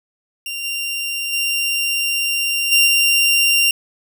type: tone with level steps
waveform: sawtooth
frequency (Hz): 2776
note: F7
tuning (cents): -11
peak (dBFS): -21 / -18 / -14 / -7 / -9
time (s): 0.46-3.71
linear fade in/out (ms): 2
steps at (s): 0.63 / 1.32 / 2.71 / 2.86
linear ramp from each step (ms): 20
effects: none